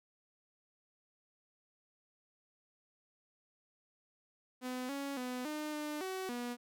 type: tone with pitch steps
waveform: sawtooth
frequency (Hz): 252.7 / 279 / 250.5 / 303.2 / 300.2 / 377 / 242.5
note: B3 / C#4 / B3 / D#4 / D4 / F#4 / B3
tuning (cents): +40 / +11 / +25 / -45 / +38 / +32 / -31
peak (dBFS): -34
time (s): 4.61-6.57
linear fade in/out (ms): 50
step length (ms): 280
effects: none